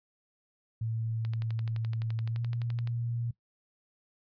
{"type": "tone with pitch glide", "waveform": "sine", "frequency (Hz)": [112.9, 117.9], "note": ["A2", "A#2"], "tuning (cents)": [45, 20], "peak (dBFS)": -30, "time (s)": [0.81, 3.31], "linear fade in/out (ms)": 5, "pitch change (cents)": 75, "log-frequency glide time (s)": [2.28, 2.42]}
{"type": "click train", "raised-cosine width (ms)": 0.2, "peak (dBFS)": -27, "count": 20, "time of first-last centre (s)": [1.25, 2.874], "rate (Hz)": 11.7}
{"effects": ["noise-tail reverb RT60 0.1 s tail -19 dB re dry", "resampled to 11025 Hz"]}